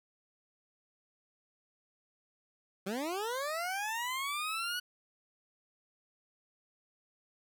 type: linear sweep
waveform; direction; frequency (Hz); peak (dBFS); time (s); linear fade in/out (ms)
20% pulse; up; 181.5 to 1480; -29; 2.86-4.8; 10
effects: none